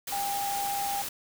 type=tone in noise; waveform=sine; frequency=801 Hz; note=G5; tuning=37 cents sharp; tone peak=-29 dBFS; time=0.12-1.02 s; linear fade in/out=5 ms; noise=white; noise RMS=-35 dBFS; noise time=0.07-1.09 s; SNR=+3 dB; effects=none